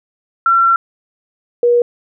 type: tone pair in turn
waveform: sine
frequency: 1358 / 480.1 Hz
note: F6 / B4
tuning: -49 / -49 cents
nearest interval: octave + tritone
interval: 1800 cents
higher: first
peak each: -8 dBFS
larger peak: neither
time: 0.46-0.76 / 1.63-1.82 s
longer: first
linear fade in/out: 2 ms
effects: none